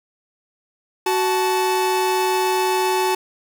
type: tone pair together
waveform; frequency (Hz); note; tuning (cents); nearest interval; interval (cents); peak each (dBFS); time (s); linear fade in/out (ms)
45% pulse; 372.9 / 872.7; F#4 / A5; +14 / -14; octave + minor third; 1472; -20; 1.06-3.15; 5
effects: none